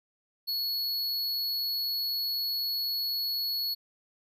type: tone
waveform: square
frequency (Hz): 4372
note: C#8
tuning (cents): -25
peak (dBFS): -29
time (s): 0.47-3.75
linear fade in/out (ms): 20
effects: none